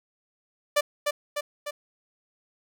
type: tone with echo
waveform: sawtooth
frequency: 587.3 Hz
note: D5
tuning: in tune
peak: -15 dBFS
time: 0.76-0.81 s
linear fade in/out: 10 ms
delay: 300 ms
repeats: 3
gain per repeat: -4 dB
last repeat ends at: 1.71 s
effects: none